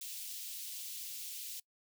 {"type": "high-pass noise", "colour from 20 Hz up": "white", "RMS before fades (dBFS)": -44, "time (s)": [0.01, 1.6], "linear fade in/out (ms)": 5, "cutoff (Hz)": 2800, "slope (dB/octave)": 24, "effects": ["noise-tail reverb RT60 0.1 s tail -23 dB re dry"]}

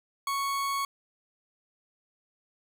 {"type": "tone", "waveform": "40% pulse", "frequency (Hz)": 1108.7, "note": "C#6", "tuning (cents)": 0, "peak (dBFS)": -27, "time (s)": [0.27, 0.85], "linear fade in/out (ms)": 2, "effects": []}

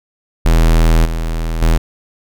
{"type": "tone with level steps", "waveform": "square", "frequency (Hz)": 40.8, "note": "E1", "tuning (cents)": -17, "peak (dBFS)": [-8, -17, -9], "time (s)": [0.45, 1.78], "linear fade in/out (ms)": 10, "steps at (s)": [1.05, 1.62], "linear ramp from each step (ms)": 2, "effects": []}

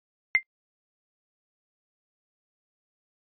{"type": "tone with exponential decay", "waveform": "sine", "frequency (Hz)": 2093, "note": "C7", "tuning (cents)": 0, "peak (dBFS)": -12, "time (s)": [0.35, 0.43], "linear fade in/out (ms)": 0, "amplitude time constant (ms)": 16, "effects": ["noise-tail reverb RT60 0.1 s tail -25 dB re dry", "resampled to 11025 Hz"]}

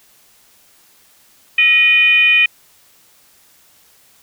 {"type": "tone with frequency modulation", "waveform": "sine", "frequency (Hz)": 2459, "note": "D#7", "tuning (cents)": -21, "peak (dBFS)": -8, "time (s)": [1.58, 2.46], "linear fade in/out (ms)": 5, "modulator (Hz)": 574, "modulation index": 0.61, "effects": ["white hiss -51 dBFS RMS until 4.22 s"]}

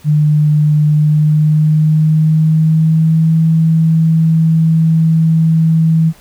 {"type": "tone with pitch glide", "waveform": "sine", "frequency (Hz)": [150.7, 161.52], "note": ["D3", "E3"], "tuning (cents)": [45, -35], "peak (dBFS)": -7, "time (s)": [0.04, 6.13], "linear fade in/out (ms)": 50, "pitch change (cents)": 120, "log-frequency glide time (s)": [0.87, 3.36], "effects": ["pink hiss -44 dBFS RMS until 6.2 s"]}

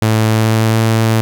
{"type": "tone with pitch glide", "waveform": "sawtooth", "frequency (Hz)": [110, 112.44], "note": ["A2", "A2"], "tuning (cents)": [0, 38], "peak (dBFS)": -6, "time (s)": [0.02, 1.21], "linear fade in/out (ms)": 0, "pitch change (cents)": 38, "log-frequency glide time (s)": [0.3, 0.91], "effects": ["8-bit"]}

